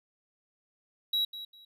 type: tone with echo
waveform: triangle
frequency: 3876 Hz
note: B7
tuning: 33 cents flat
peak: -24 dBFS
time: 1.13-1.25 s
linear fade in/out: 5 ms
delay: 200 ms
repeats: 2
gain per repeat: -13 dB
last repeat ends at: 1.65 s
effects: none